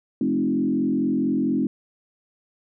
sine tone with frequency modulation, 263.5 Hz, C4, 12 cents sharp, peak -19 dBFS, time 0.21-1.67 s, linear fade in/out 2 ms, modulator 44.4 Hz, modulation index 1.4, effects none

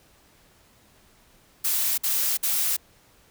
blue noise bursts, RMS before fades -24 dBFS, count 3, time 1.64-2.768 s, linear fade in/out 10 ms, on 340 ms, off 54 ms, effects pink hiss -58 dBFS RMS until 3.3 s

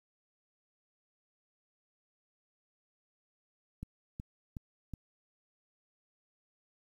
click train, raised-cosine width 5 ms, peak -28 dBFS, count 4, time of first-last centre 3.83-4.937 s, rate 2.71 Hz, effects 10-bit

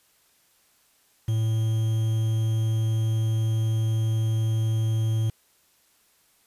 triangle tone with quantisation, 111 Hz, A2, 16 cents sharp, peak -19 dBFS, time 1.28-5.3 s, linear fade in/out 5 ms, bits 7, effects white hiss -63 dBFS RMS until 6.46 s + resampled to 32000 Hz

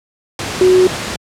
sine tone in noise, 368.9 Hz, F#4, 5 cents flat, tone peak -6 dBFS, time 0.61-0.87 s, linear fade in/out 2 ms, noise pink, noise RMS -21 dBFS, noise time 0.39-1.16 s, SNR +12 dB, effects high-pass 100 Hz 12 dB/octave + low-pass 8000 Hz 12 dB/octave

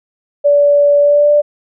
sine tone with pitch glide, 577 to 588.8 Hz, D5 to D5, -31 to +4 cents, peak -6 dBFS, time 0.44-1.42 s, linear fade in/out 20 ms, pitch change +35 cents, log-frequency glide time 1-1.31 s, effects none

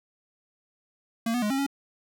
square tone with pitch steps, 228.6 / 244.8 / 209.5 / 270.8 / 277.9 Hz, A#3 / B3 / G#3 / C#4 / C#4, -34 / -15 / +15 / -40 / +4 cents, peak -25 dBFS, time 1.26-1.665 s, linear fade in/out 5 ms, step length 81 ms, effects none

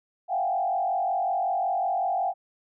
sine tone with frequency modulation, 746 Hz, F#5, 14 cents sharp, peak -23 dBFS, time 0.28-2.34 s, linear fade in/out 50 ms, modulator 45.4 Hz, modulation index 1.4, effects none

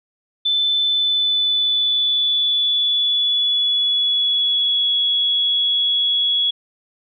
sine tone with pitch glide, 3520 to 3357 Hz, A7 to G#7, 0 to +18 cents, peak -15 dBFS, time 0.45-6.51 s, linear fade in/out 10 ms, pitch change -82 cents, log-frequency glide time 0.83-4.96 s, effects none

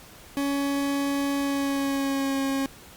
40% pulse tone with pitch glide, 280 to 271.9 Hz, C#4 to C#4, +18 to -33 cents, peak -23 dBFS, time 0.37-2.66 s, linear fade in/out 0 ms, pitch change -51 cents, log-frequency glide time 1.38-2.4 s, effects pink hiss -48 dBFS RMS until 2.96 s + Opus 48 kbps

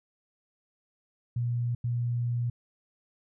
sine tone bursts at uneven times, 120 Hz, B2, 49 cents flat, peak -26 dBFS, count 2, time 1.36-1.75 / 1.84-2.5 s, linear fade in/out 5 ms, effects none

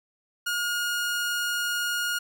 sawtooth tone, 1431 Hz, F6, 42 cents sharp, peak -22 dBFS, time 0.46-2.19 s, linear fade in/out 10 ms, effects none

